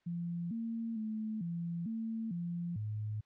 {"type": "tone with pitch steps", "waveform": "sine", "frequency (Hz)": [171.6, 228.2, 217.4, 170, 224.5, 172.4, 106.6], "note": ["F3", "A#3", "A3", "F3", "A3", "F3", "G#2"], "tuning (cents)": [-30, -37, -21, -46, 35, -22, 46], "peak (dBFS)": -35, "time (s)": [0.06, 3.21], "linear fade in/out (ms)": 10, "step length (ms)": 450, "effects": ["white hiss -75 dBFS RMS until 3.25 s", "low-pass 3000 Hz 12 dB/octave"]}